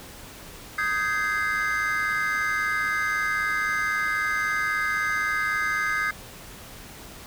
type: chord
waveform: triangle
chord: Ab major seventh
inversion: second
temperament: just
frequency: 1245.9 / 1557.4 / 1661.2 / 2077 Hz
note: Eb6 / G6 / Ab6 / C7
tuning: +2 / -12 / 0 / -13 cents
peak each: -27 dBFS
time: 0.78-6.11 s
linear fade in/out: 5 ms
effects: pink hiss -43 dBFS RMS until 7.26 s